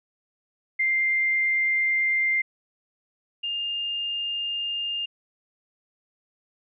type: tone pair in turn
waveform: sine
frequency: 2097 / 2814 Hz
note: C7 / F7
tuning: +3 / +12 cents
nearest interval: perfect fourth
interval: 509 cents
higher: second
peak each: -20 / -26 dBFS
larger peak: first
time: 0.79-2.42 / 3.43-5.06 s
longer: neither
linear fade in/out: 10 ms
effects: none